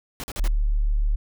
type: noise bursts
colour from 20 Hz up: pink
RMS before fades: -33 dBFS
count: 4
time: 0.2-0.477 s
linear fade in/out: 0 ms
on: 37 ms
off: 43 ms
type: tone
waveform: sine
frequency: 36.71 Hz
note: D1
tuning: in tune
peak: -18 dBFS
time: 0.39-1.16 s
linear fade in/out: 10 ms
effects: none